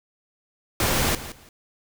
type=noise with echo; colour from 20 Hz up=pink; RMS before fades=-22 dBFS; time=0.8-1.15 s; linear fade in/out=2 ms; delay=170 ms; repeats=2; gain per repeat=-14 dB; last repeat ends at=1.49 s; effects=none